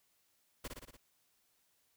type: noise with echo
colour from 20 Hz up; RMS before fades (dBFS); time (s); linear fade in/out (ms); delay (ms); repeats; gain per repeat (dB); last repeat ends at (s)
pink; -42; 0.64-0.68; 10; 58; 5; -3; 0.97
effects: white hiss -75 dBFS RMS until 1.96 s